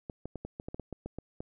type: clicks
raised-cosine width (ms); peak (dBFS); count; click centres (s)
2; -25; 12; 0.098 / 0.256 / 0.357 / 0.45 / 0.599 / 0.685 / 0.745 / 0.797 / 0.927 / 1.06 / 1.186 / 1.405
effects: none